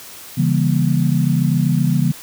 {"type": "chord", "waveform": "sine", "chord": "C# diminished seventh", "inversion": "none", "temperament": "just", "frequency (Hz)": [138.59, 166.31, 199.57, 239.5], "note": ["C#3", "E3", "G3", "Bb3"], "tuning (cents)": [0, 16, 31, 47], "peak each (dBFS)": [-17, -17, -22, -21], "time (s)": [0.37, 2.12], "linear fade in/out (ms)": 10, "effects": ["white hiss -37 dBFS RMS until 2.22 s", "high-pass 60 Hz 12 dB/octave"]}